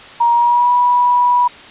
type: tone with pitch glide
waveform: sine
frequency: 943 to 977.4 Hz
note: A#5 to B5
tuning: +20 to -18 cents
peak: -9 dBFS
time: 0.2-1.48 s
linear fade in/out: 10 ms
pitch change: +62 cents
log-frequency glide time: 0.32-0.71 s
effects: white hiss -36 dBFS RMS until 1.7 s + resampled to 8000 Hz